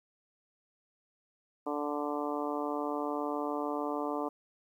harmonic tone, 146.83 Hz, D3, in tune, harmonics 2 / 3 / 4 / 5 / 6 / 7 / 8, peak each -36 / -38 / -39 / -40 / -41 / -41 / -42 dBFS, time 1.66-4.29 s, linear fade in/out 10 ms, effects 11-bit

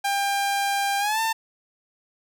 sawtooth tone with pitch glide, 798 to 895.7 Hz, G5 to A5, +31 to +31 cents, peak -18 dBFS, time 0.04-1.33 s, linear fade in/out 10 ms, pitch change +200 cents, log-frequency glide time 0.99-1.2 s, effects none

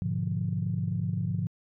sine chord, G# diminished seventh, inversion none, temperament equal, 103.83 / 123.47 / 146.83 / 174.61 Hz, G#2 / B2 / D3 / F3, 0 / 0 / 0 / 0 cents, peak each -31 / -34 / -33 / -31 dBFS, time 0.02-1.47 s, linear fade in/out 0 ms, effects tanh soft clip ceiling -17 dBFS

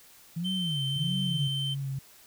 sine tone with vibrato, 160 Hz, D#3, 49 cents sharp, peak -29 dBFS, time 0.36-1.48 s, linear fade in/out 10 ms, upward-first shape sine, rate 1.5 Hz, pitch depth 280 cents each way
triangle tone, 3100 Hz, G7, 20 cents flat, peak -29 dBFS, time 0.44-1.75 s, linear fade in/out 20 ms
sine tone with pitch glide, 138.59 to 134.96 Hz, C#3 to C#3, 0 to -46 cents, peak -30 dBFS, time 0.96-1.99 s, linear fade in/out 5 ms, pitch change -46 cents, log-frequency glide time 1.8-1.88 s
effects tanh soft clip ceiling -16 dBFS + white hiss -55 dBFS RMS until 2.26 s

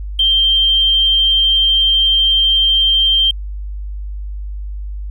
triangle tone, 3154 Hz, G7, 10 cents sharp, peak -6 dBFS, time 0.19-3.31 s, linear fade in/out 5 ms, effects tanh soft clip ceiling -8 dBFS + added 50 Hz sine -22 dBFS peak until 5.1 s

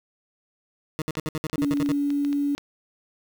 20% pulse tone bursts, 156.2 Hz, D#3, 7 cents sharp, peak -21 dBFS, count 11, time 0.99-1.918 s, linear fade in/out 0 ms, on 28 ms, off 62 ms
clicks, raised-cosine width 0.2 ms, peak -22 dBFS, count 8, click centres 1.153 / 1.498 / 1.772 / 1.861 / 2.104 / 2.249 / 2.329 / 2.58 s
sine tone, 285.8 Hz, D4, 47 cents flat, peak -21 dBFS, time 1.58-2.55 s, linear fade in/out 0 ms
effects 8-bit

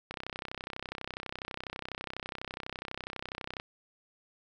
click train, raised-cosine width 0.3 ms, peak -21 dBFS, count 113, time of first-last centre 0.11-3.599 s, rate 32.1 Hz, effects none

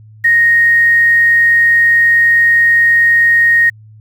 sine tone with quantisation, 1864.7 Hz, A#6, in tune, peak -6 dBFS, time 0.24-3.7 s, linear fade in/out 10 ms, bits 6, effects added 108 Hz sine -36 dBFS peak until 4 s

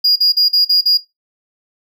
triangle tone bursts, 4860 Hz, D#8, 42 cents flat, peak -8 dBFS, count 6, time 0.04-0.975 s, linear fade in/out 10 ms, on 120 ms, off 43 ms, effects noise-tail reverb RT60 0.2 s tail -17 dB re dry

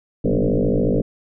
sine tone with frequency modulation, 130 Hz, C3, 11 cents flat, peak -15 dBFS, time 0.24-1.02 s, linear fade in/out 10 ms, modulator 53.9 Hz, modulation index 7.6, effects none

